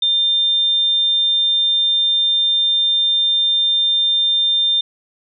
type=tone; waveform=sine; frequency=3600 Hz; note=A7; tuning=39 cents sharp; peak=-13 dBFS; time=0.02-4.81 s; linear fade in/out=5 ms; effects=none